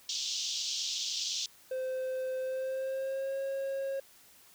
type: band-pass noise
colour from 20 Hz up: white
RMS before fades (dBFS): -35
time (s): 0.09-1.46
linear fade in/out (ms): 2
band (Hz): 3000 to 6400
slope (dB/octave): 48
type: tone with pitch glide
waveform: triangle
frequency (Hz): 518 to 543.4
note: C5 to C#5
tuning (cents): -17 to -35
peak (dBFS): -30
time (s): 1.71-4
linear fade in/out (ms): 5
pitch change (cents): +82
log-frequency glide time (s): 2.4-3.39
effects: white hiss -59 dBFS RMS until 4.54 s